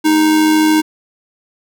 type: tone with amplitude modulation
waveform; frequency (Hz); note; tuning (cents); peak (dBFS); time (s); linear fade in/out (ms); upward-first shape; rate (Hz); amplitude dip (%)
square; 311.1; D#4; 0; -8; 0.04-0.82; 20; sine; 93.6; 35
effects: none